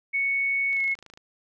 sine tone with pitch glide, 2217 to 2181 Hz, C#7 to C#7, 0 to -29 cents, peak -22 dBFS, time 0.13-0.95 s, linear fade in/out 20 ms, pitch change -29 cents, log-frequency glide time 0.73-0.81 s
click train, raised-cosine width 0.2 ms, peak -29 dBFS, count 13, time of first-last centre 0.73-1.174 s, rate 27 Hz
effects none

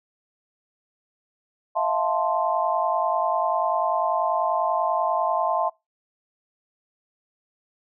sine chord, F major seventh, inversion third, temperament equal with one note detuned, 648.3 / 698.5 / 880 / 1046.5 Hz, E5 / F5 / A5 / C6, -29 / 0 / 0 / 0 cents, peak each -26 dBFS, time 1.75-5.7 s, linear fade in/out 20 ms, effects noise-tail reverb RT60 0.2 s tail -23 dB re dry

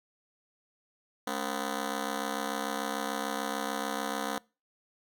10% pulse ring-modulated tone, 250 Hz, B3, 21 cents sharp, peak -20 dBFS, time 1.27-4.38 s, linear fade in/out 2 ms, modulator 33.4 Hz, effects noise-tail reverb RT60 0.3 s tail -24 dB re dry

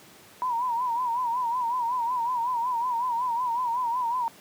sine tone with vibrato, 967 Hz, B5, 37 cents flat, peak -24 dBFS, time 0.42-4.28 s, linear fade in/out 0 ms, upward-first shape sine, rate 5.4 Hz, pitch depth 94 cents each way, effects pink hiss -51 dBFS RMS until 4.4 s + high-pass 150 Hz 12 dB/octave

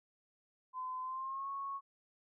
sine tone with pitch glide, 1023 to 1102.8 Hz, C6 to C#6, -39 to -9 cents, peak -38 dBFS, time 0.73-1.81 s, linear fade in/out 50 ms, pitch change +130 cents, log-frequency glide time 1.02-1.49 s, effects none

